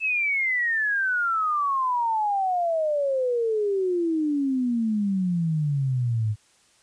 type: exponential sweep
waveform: sine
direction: down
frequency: 2637 to 103.83 Hz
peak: -21 dBFS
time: 0-6.36 s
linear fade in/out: 50 ms
effects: white hiss -60 dBFS RMS until 6.82 s + resampled to 22050 Hz